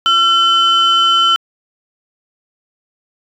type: tone pair together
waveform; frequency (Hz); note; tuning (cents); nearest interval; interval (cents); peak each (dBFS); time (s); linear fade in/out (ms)
sine; 1354 / 3045; E6 / F#7; +46 / +49; octave + major second; 1403; -10; 0.06-1.36; 0
effects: tanh soft clip ceiling -4 dBFS